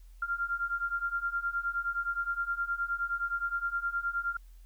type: beating tone pair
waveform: sine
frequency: 1386 / 1395.6 Hz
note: F6 / F6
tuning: -14 / -2 cents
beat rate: 9.6 Hz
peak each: -34 / -32 dBFS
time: 0.22-4.37 s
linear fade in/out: 5 ms
effects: added 42 Hz sine -49 dBFS peak until 4.65 s + white hiss -69 dBFS RMS until 4.65 s